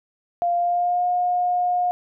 sine tone with pitch glide, 696 to 716 Hz, F5 to F5, -6 to +43 cents, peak -18 dBFS, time 0.42-1.91 s, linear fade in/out 0 ms, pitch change +49 cents, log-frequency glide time 0.55-1.06 s, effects none

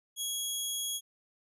15% pulse tone, 3320 Hz, G#7, 1 cent flat, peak -25 dBFS, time 0.16-1.01 s, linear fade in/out 50 ms, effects resampled to 32000 Hz

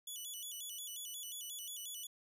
10% pulse tone with vibrato, 3180 Hz, G7, 24 cents sharp, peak -36 dBFS, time 0.07-2.07 s, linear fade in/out 5 ms, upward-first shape square, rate 5.6 Hz, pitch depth 120 cents each way, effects resampled to 32000 Hz + 13-bit

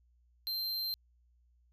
square tone, 4142 Hz, C8, 18 cents flat, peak -34 dBFS, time 0.47-0.94 s, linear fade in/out 0 ms, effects added 60 Hz sine -65 dBFS peak until 1.72 s

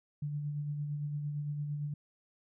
sine tone with tremolo, 146.83 Hz, D3, in tune, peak -32 dBFS, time 0.22-1.94 s, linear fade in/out 5 ms, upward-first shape sine, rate 8.8 Hz, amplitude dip 35%, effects none

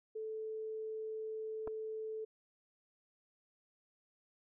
sine tone, 437.7 Hz, A4, 9 cents flat, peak -39 dBFS, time 0.15-2.25 s, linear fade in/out 10 ms
clicks, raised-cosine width 1 ms, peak -32 dBFS, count 2, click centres 1.674 / 1.677 s
effects none

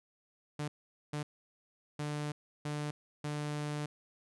sawtooth tone bursts at uneven times, 148.4 Hz, D3, 18 cents sharp, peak -31 dBFS, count 5, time 0.59-0.68 / 1.13-1.23 / 1.99-2.32 / 2.65-2.91 / 3.24-3.86 s, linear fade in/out 5 ms, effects resampled to 24000 Hz

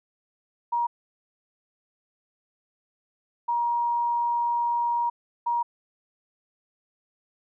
sine tone bursts at uneven times, 948 Hz, A#5, 29 cents sharp, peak -22 dBFS, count 3, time 0.72-0.87 / 3.48-5.1 / 5.46-5.63 s, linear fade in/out 10 ms, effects none

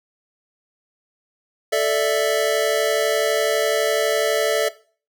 square chord, A suspended fourth, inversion none, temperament equal, 440 / 587.3 / 659.3 Hz, A4 / D5 / E5, 0 / 0 / 0 cents, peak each -22 dBFS, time 1.72-4.69 s, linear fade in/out 10 ms, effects noise-tail reverb RT60 0.4 s tail -18 dB re dry

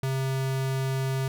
square tone, 133.3 Hz, C3, 33 cents sharp, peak -26 dBFS, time 0.03-1.28 s, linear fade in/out 2 ms, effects none

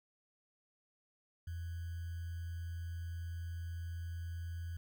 sine tone with sample-and-hold, 84.6 Hz, E2, 45 cents sharp, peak -39 dBFS, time 1.47-4.77 s, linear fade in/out 5 ms, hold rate 1575 Hz, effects none

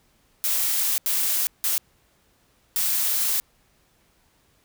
blue noise bursts at uneven times, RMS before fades -23 dBFS, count 4, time 0.44-0.98 / 1.06-1.47 / 1.64-1.78 / 2.76-3.4 s, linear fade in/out 0 ms, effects pink hiss -63 dBFS RMS until 4.64 s

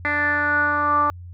10% pulse tone with low-pass filter sweep, 293.7 Hz, D4, in tune, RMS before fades -20 dBFS, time 0.05-1.1 s, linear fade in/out 0 ms, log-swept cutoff 2000 to 1100 Hz, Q 8.3, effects added 88 Hz sine -35 dBFS peak until 1.33 s

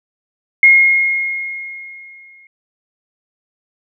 sine tone with exponential decay, 2149 Hz, C7, 46 cents sharp, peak -3 dBFS, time 0.63-2.47 s, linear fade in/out 2 ms, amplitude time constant 400 ms, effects none

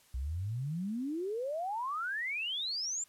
sine exponential sweep, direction up, 59.6 to 7459 Hz, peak -33 dBFS, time 0.14-3.04 s, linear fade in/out 5 ms, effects white hiss -64 dBFS RMS until 3.08 s + low-pass 12000 Hz 12 dB/octave

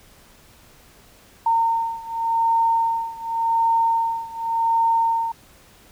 sine beating tone pair, 914 / 914.88 Hz, A#5 / A#5, -34 / -33 cents, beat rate 0.88 Hz, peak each -20 / -22 dBFS, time 1.46-5.32 s, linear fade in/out 5 ms, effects pink hiss -51 dBFS RMS until 5.91 s

